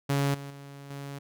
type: tone with level steps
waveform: sawtooth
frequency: 140.3 Hz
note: C#3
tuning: 21 cents sharp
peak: -20 / -34 / -39 / -33 dBFS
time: 0.09-1.19 s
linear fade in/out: 10 ms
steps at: 0.34 / 0.5 / 0.9 s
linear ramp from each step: 5 ms
effects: none